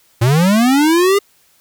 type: linear sweep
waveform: square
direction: up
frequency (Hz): 110.2 to 410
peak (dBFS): -10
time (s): 0.21-1.19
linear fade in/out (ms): 10
effects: white hiss -54 dBFS RMS until 1.6 s